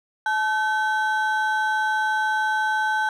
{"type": "ring-modulated tone", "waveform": "triangle", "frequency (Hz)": 1196, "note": "D6", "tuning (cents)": 31, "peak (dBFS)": -15, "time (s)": [0.26, 3.09], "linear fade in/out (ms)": 2, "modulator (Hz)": 333, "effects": []}